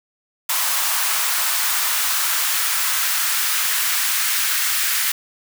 white noise with high-pass filter sweep, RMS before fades -20 dBFS, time 0.49-5.12 s, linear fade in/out 5 ms, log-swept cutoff 980 to 1600 Hz, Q 1.6, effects none

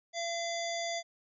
harmonic tone with a mistuned harmonic, 680 Hz, F5, 46 cents flat, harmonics 1 / 3 / 5 / 7 / 9 / 10, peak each -35 / -40 / -42 / -43 / -45 / -45 dBFS, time 0.13-1.03 s, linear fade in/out 50 ms, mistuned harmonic 5, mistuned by +36 cents, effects none

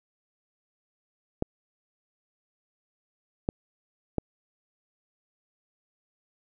clicks, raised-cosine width 2 ms, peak -12 dBFS, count 3, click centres 1.424 / 3.489 / 4.183 s, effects none

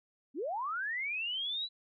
sine linear sweep, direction up, 233.1 to 4000 Hz, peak -33 dBFS, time 0.34-1.69 s, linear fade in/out 50 ms, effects none

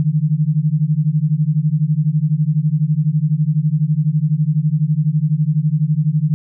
sine beating tone pair, 146.83 / 158.83 Hz, D3 / D#3, 0 / +36 cents, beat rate 12 Hz, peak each -16 dBFS, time 0-6.34 s, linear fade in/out 0 ms, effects none

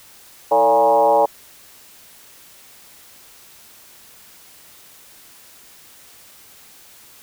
sine tone with frequency modulation, 698.5 Hz, F5, in tune, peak -11 dBFS, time 0.51-1.26 s, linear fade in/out 10 ms, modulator 125 Hz, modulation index 1.9, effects white hiss -46 dBFS RMS until 7.22 s

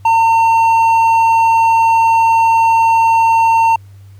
sine tone with hard clipping, 908 Hz, A#5, 46 cents flat, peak -9 dBFS, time 0.05-3.76 s, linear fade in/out 5 ms, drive 5 dB, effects added 98 Hz sine -35 dBFS peak until 4.19 s + pink hiss -54 dBFS RMS until 4.19 s

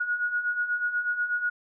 sine beating tone pair, 1445 / 1453.2 Hz, F#6 / F#6, -41 / -32 cents, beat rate 8.2 Hz, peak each -32 / -26 dBFS, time 0-1.5 s, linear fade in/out 10 ms, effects none

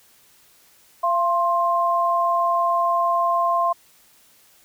sine tone pair together, 685 / 1054.4 Hz, F5 / C6, -34 / +13 cents, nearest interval perfect fifth, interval 747 cents, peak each -21 / -19 dBFS, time 1.03-3.73 s, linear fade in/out 10 ms, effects white hiss -55 dBFS RMS until 4.64 s

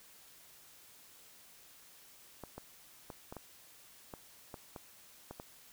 clicks, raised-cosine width 1 ms, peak -30 dBFS, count 10, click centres 2.437 / 2.58 / 3.102 / 3.325 / 3.367 / 4.138 / 4.542 / 4.762 / 5.31 / 5.399 s, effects white hiss -59 dBFS RMS until 5.72 s

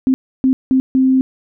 sine tone bursts at uneven times, 261.6 Hz, C4, in tune, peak -9 dBFS, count 4, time 0.07-0.14 / 0.44-0.53 / 0.71-0.8 / 0.95-1.21 s, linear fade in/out 0 ms, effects none

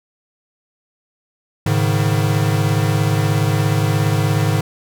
square chord, Ab suspended fourth, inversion none, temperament equal with one note detuned, 106.13 / 138.59 / 155.56 Hz, Ab2 / Db3 / Eb3, +38 / 0 / 0 cents, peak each -18 / -21 / -20 dBFS, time 1.66-4.61 s, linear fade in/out 5 ms, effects none

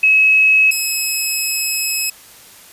sine / 10% pulse tone pair in turn, 2569 / 2569 Hz, E7 / E7, -45 / -45 cents, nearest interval unison, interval 0 cents, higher neither, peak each -8 dBFS, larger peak neither, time 0.03-0.71 / 0.71-2.1 s, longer second, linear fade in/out 5 ms, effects white hiss -42 dBFS RMS until 2.72 s + resampled to 32000 Hz

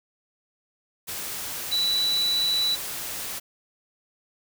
sine tone in noise, 3951 Hz, B7, in tune, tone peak -21 dBFS, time 1.71-2.76 s, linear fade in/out 20 ms, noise white, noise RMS -33 dBFS, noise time 1.07-3.4 s, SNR +9 dB, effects none

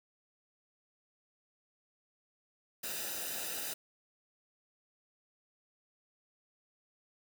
white noise with comb filter, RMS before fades -39 dBFS, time 2.83-3.74 s, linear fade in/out 10 ms, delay 0.91 ms, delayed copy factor -0.7, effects none

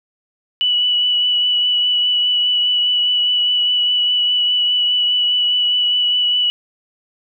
sine tone with vibrato, 2953 Hz, F#7, 4 cents flat, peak -13 dBFS, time 0.61-6.5 s, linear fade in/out 0 ms, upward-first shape triangle, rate 4.9 Hz, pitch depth 17 cents each way, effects none

